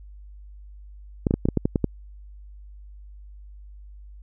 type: clicks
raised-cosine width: 3 ms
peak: -7 dBFS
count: 9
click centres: 1.268 / 1.309 / 1.34 / 1.455 / 1.487 / 1.573 / 1.655 / 1.758 / 1.843 s
effects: added 50 Hz sine -41 dBFS peak until 4.22 s